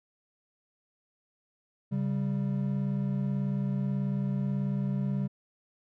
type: tone pair together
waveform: triangle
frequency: 137.4 / 195.72 Hz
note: C#3 / G3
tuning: -15 / -2 cents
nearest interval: tritone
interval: 613 cents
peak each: -28 dBFS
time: 1.91-5.28 s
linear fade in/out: 20 ms
effects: none